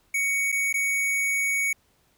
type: tone with dropouts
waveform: square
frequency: 2235 Hz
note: C#7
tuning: 14 cents sharp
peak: -23 dBFS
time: 0.14-1.73 s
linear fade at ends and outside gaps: 5 ms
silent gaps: 0.519-0.524 / 0.728-0.74 s
effects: pink hiss -65 dBFS RMS until 2.17 s